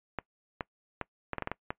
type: clicks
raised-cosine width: 0.5 ms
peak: -17 dBFS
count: 9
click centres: 0.187 / 0.608 / 1.013 / 1.333 / 1.383 / 1.423 / 1.474 / 1.516 / 1.705 s
effects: noise-tail reverb RT60 0.1 s tail -23 dB re dry + resampled to 8000 Hz